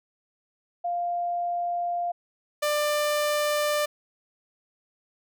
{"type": "tone pair in turn", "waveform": ["sine", "sawtooth"], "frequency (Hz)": [698.5, 594.2], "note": ["F5", "D5"], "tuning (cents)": [0, 20], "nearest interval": "minor third", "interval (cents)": 280, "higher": "first", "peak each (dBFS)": [-25, -19], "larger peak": "second", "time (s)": [[0.84, 2.12], [2.62, 3.86]], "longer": "first", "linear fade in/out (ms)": 10, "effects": []}